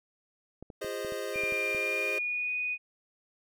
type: clicks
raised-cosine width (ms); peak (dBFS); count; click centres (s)
2; -30; 9; 0.626 / 0.702 / 0.846 / 1.048 / 1.122 / 1.359 / 1.436 / 1.523 / 1.748
type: chord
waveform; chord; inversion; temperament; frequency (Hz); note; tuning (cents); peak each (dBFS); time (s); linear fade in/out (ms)
square; F minor seventh; none; equal with one note detuned; 349.2 / 409.1 / 523.3 / 622.3; F4 / Ab4 / C5 / Eb5; 0 / -26 / 0 / 0; -44 / -38 / -39 / -40; 0.81-2.19; 10
type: tone with pitch glide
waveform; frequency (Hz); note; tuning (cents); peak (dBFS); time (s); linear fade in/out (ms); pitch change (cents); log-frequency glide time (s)
sine; 2400 to 2480; D7 to D#7; +37 to -6; -29; 1.33-2.78; 50; +57; 1.75-2.56
effects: none